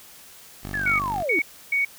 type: tone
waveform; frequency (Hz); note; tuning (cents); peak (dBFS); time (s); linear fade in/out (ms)
10% pulse; 49; G1; 0; -24; 0.63-1.23; 10
type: linear sweep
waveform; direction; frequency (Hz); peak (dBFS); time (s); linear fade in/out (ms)
sine; down; 1760 to 290.3; -24; 0.74-1.39; 0
type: tone bursts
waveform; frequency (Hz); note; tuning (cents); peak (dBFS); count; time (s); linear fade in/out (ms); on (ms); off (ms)
sine; 2234; C#7; +13; -19; 3; 0.86-1.85; 5; 130; 300
effects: white hiss -47 dBFS RMS until 1.98 s